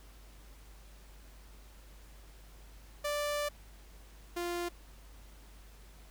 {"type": "tone pair in turn", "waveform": "sawtooth", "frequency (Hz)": [587.3, 348.4], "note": ["D5", "F4"], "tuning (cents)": [0, -4], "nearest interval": "major sixth", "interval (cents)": 904, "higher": "first", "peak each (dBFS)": [-28, -30], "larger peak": "first", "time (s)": [[3.04, 3.49], [4.36, 4.69]], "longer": "first", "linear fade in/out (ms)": 10, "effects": ["added 50 Hz sine -52 dBFS peak until 6.1 s", "pink hiss -60 dBFS RMS until 6.1 s"]}